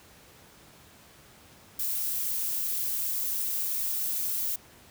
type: noise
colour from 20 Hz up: violet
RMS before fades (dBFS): -30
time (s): 1.79-4.56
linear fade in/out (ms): 5
effects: pink hiss -54 dBFS RMS until 4.9 s + high-pass 60 Hz 12 dB/octave